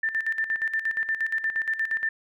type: tone with tremolo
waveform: sine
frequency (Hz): 1784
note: A6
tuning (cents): +23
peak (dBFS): -22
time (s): 0.03-2.09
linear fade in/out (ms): 5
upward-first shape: square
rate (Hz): 8.5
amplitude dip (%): 70
effects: none